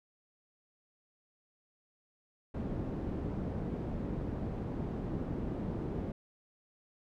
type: low-pass noise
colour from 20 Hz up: white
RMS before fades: -37 dBFS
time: 2.54-6.12 s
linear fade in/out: 5 ms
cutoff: 270 Hz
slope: 12 dB/octave
effects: none